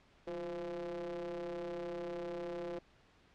square ring-modulated tone, 83.7 Hz, E2, 27 cents sharp, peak -37 dBFS, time 0.27-2.79 s, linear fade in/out 5 ms, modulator 435 Hz, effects pink hiss -66 dBFS RMS until 3.34 s + low-pass 4000 Hz 12 dB/octave

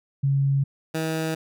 sine / 15% pulse tone pair in turn, 138.2 / 159.97 Hz, C#3 / D#3, -5 / +48 cents, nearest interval minor third, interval 253 cents, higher second, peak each -18 dBFS, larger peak neither, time 0.23-0.64 / 0.94-1.35 s, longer neither, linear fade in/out 10 ms, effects none

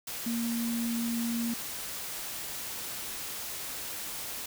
sine tone in noise, 233.1 Hz, A#3, in tune, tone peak -29 dBFS, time 0.26-1.54 s, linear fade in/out 5 ms, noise white, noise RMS -38 dBFS, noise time 0.07-4.46 s, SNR +6 dB, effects none

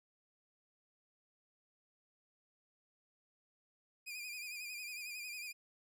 sawtooth tone with vibrato, 2439 Hz, D#7, 35 cents flat, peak -40 dBFS, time 4.06-5.53 s, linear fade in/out 20 ms, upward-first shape sine, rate 11 Hz, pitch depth 61 cents each way, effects none

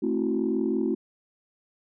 sine chord, F# half-diminished seventh, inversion first, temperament equal with one note detuned, 220 / 265.4 / 329.6 / 370 Hz, A3 / C4 / E4 / F#4, 0 / +25 / 0 / 0 cents, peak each -28 dBFS, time 0.02-0.95 s, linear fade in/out 10 ms, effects tanh soft clip ceiling -15 dBFS

